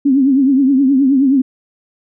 sine tone with vibrato, 270.3 Hz, C#4, 44 cents flat, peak -8 dBFS, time 0.05-1.42 s, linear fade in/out 10 ms, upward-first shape triangle, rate 9.5 Hz, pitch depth 120 cents each way, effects none

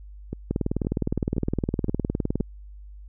two click trains, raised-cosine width 3 ms, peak -17 / -11 dBFS, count 5 / 38, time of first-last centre 0.33-2.403 / 0.51-2.407 s, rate 1.93 / 19.5 Hz, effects added 50 Hz sine -40 dBFS peak until 3.08 s

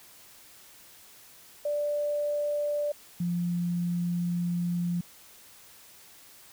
sine tone pair in turn, 587.3 / 174.23 Hz, D5 / F3, 0 / -4 cents, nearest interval octave + major sixth, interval 2104 cents, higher first, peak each -26 dBFS, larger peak neither, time 1.65-2.92 / 3.2-5.01 s, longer second, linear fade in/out 5 ms, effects white hiss -53 dBFS RMS until 6.52 s

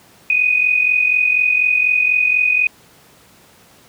sine tone with amplitude modulation, 2489 Hz, D#7, in tune, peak -9 dBFS, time 0.3-2.67 s, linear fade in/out 2 ms, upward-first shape sine, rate 44.1 Hz, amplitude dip 65%, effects pink hiss -48 dBFS RMS until 3.88 s + high-pass 100 Hz 12 dB/octave

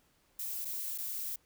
violet noise with dropouts, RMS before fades -38 dBFS, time 0.39-1.36 s, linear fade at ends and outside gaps 5 ms, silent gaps 0.648-0.652 / 0.979-0.983 s, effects pink hiss -70 dBFS RMS until 1.45 s

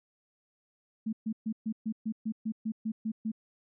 sine tone bursts, 220 Hz, A3, in tune, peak -29 dBFS, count 12, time 1.06-3.318 s, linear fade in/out 10 ms, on 69 ms, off 130 ms, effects none

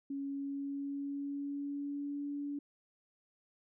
sine tone with pitch glide, 277.6 to 286.6 Hz, C#4 to D4, +3 to -42 cents, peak -36 dBFS, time 0.1-2.59 s, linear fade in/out 5 ms, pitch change +55 cents, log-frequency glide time 0.22-2.26 s, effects none

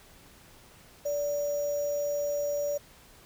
sine tone with sample-and-hold, 579 Hz, D5, 25 cents flat, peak -27 dBFS, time 1.05-2.78 s, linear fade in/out 10 ms, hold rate 6300 Hz, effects pink hiss -55 dBFS RMS until 3.25 s

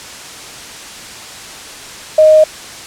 sine tone with quantisation, 622.3 Hz, D#5, in tune, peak -3 dBFS, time 2.18-2.44 s, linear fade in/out 5 ms, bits 5, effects white hiss -30 dBFS RMS until 2.86 s + low-pass 8000 Hz 12 dB/octave

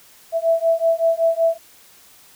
sine beating tone pair, 658 / 663.3 Hz, E5 / E5, -3 / +11 cents, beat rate 5.3 Hz, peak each -18 dBFS, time 0.32-1.58 s, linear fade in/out 50 ms, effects white hiss -49 dBFS RMS until 2.35 s

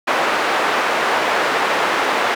white band-pass noise, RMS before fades -18 dBFS, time 0.07-2.35 s, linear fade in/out 10 ms, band 400 to 1500 Hz, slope 12 dB/octave, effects none

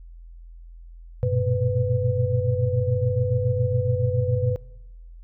sine tone cluster, 96.7 / 117.3 / 124.4 / 500 Hz, G2 / A#2 / B2 / B4, -23 / +11 / +13 / +21 cents, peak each -25 dBFS, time 1.23-4.56 s, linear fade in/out 0 ms, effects noise-tail reverb RT60 1.0 s tail -23 dB re dry + added 42 Hz sine -40 dBFS peak until 5.23 s

